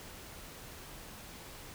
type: silence
effects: pink hiss -49 dBFS RMS until 1.74 s